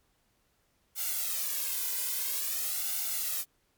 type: noise with flanger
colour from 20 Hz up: blue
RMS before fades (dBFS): -32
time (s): 0.95-3.45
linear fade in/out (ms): 50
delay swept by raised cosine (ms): 1.4 to 2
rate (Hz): 0.49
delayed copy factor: +0.8
effects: pink hiss -72 dBFS RMS until 3.77 s + MP3 96 kbps